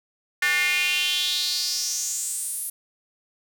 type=tone with high-pass filter sweep; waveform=square; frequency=162.7 Hz; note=E3; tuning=22 cents flat; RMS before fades=-25 dBFS; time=0.42-2.7 s; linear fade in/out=5 ms; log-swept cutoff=1800 to 11000 Hz; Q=4.7; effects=none